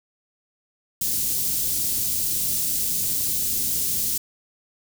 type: band-stop noise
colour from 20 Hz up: white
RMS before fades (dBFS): -24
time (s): 1.01-4.18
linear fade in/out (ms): 5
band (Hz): 240 to 5800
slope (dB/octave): 12
effects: none